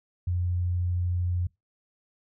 sine tone, 88.7 Hz, F2, 27 cents sharp, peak -24 dBFS, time 0.27-1.47 s, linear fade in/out 5 ms, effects noise-tail reverb RT60 0.2 s tail -24 dB re dry

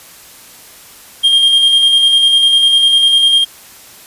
triangle tone with tremolo, 3215 Hz, G7, 43 cents sharp, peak -4 dBFS, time 1.23-3.45 s, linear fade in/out 20 ms, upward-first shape square, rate 10 Hz, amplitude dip 30%, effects white hiss -38 dBFS RMS until 4.06 s + resampled to 32000 Hz

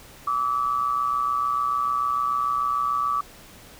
sine tone pair together, 1154.2 / 1281 Hz, D6 / E6, -30 / -50 cents, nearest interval major second, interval 180 cents, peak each -22 / -28 dBFS, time 0.27-3.21 s, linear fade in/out 5 ms, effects pink hiss -47 dBFS RMS until 3.79 s

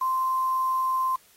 sine tone with quantisation, 1042 Hz, C6, 7 cents flat, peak -22 dBFS, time 0.01-1.16 s, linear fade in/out 5 ms, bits 7, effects white hiss -58 dBFS RMS until 1.36 s + AAC 48 kbps

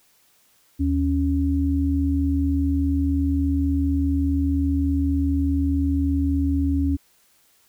sine tone pair together, 77.93 / 277.2 Hz, D#2 / C#4, +3 / 0 cents, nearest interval octave + minor seventh, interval 2197 cents, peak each -21 dBFS, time 0.79-6.97 s, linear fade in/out 20 ms, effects white hiss -60 dBFS RMS until 7.68 s

